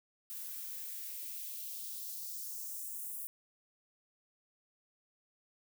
violet noise with high-pass filter sweep, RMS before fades -43 dBFS, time 0.3-3.27 s, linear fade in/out 0 ms, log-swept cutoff 1100 to 10000 Hz, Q 1.6, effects none

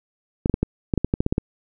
clicks, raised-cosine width 3 ms, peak -6 dBFS, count 12, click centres 0.459 / 0.497 / 0.541 / 0.63 / 0.938 / 0.977 / 1.046 / 1.139 / 1.205 / 1.264 / 1.325 / 1.381 s, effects none

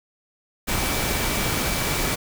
sine tone in noise, 2309 Hz, D7, 30 cents flat, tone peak -34 dBFS, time 0.67-2.16 s, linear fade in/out 20 ms, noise pink, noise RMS -24 dBFS, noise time 0.67-2.16 s, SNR -13 dB, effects none

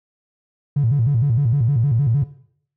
triangle tone with vibrato, 127.7 Hz, C3, 42 cents flat, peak -10 dBFS, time 0.76-2.24 s, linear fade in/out 10 ms, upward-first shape square, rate 6.5 Hz, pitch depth 200 cents each way, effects noise-tail reverb RT60 0.6 s tail -19 dB re dry + tanh soft clip ceiling -12 dBFS

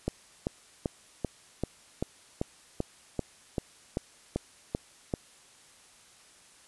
click train, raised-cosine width 2 ms, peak -15 dBFS, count 14, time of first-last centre 0.08-5.138 s, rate 2.57 Hz, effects white hiss -57 dBFS RMS until 6.67 s + resampled to 24000 Hz

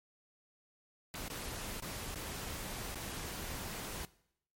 pink noise with dropouts, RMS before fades -42 dBFS, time 1.14-4.05 s, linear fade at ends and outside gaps 0 ms, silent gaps 1.281-1.301 / 1.8-1.823 / 2.143-2.157 / 2.946-2.956 s, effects noise-tail reverb RT60 0.7 s tail -20 dB re dry + MP3 64 kbps

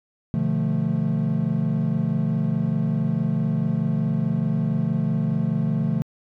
triangle chord, B half-diminished seventh, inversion none, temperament equal with one note detuned, 123.47 / 149.92 / 174.61 / 220 Hz, B2 / D3 / F3 / A3, 0 / +36 / 0 / 0 cents, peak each -26 / -22 / -23 / -23 dBFS, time 0.34-6.02 s, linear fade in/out 0 ms, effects tanh soft clip ceiling -10 dBFS

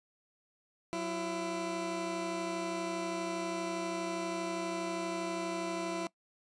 20% pulse tone pair together, 183.72 / 335 Hz, F#3 / E4, -12 / +28 cents, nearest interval minor seventh, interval 1040 cents, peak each -36 / -30 dBFS, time 0.93-6.07 s, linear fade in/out 0 ms, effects noise-tail reverb RT60 0.1 s tail -21 dB re dry + resampled to 22050 Hz

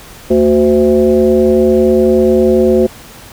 sine tone with frequency modulation, 370 Hz, F#4, in tune, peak -6 dBFS, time 0.3-2.87 s, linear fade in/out 10 ms, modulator 146 Hz, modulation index 1.2, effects pink hiss -35 dBFS RMS until 3.32 s

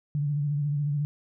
sine tone with vibrato, 145.6 Hz, D3, 15 cents flat, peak -24 dBFS, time 0.15-1.05 s, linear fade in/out 0 ms, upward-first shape sine, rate 14 Hz, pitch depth 50 cents each way, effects none

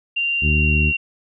sine tone with pitch glide, 2776 to 2752 Hz, F7 to F7, -11 to -26 cents, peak -18 dBFS, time 0.16-0.97 s, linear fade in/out 10 ms, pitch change -15 cents, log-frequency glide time 0.34-0.81 s
harmonic tone, 75.7 Hz, D#2, 47 cents flat, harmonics 1 / 2 / 3 / 4 / 5, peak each -17 / -22 / -26 / -32 / -32 dBFS, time 0.41-0.93 s, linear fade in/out 50 ms
effects none

